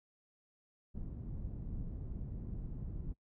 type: low-pass noise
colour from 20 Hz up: pink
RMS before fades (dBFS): -42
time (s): 0.94-3.14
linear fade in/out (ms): 20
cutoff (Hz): 180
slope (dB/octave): 12
effects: noise-tail reverb RT60 0.1 s tail -22 dB re dry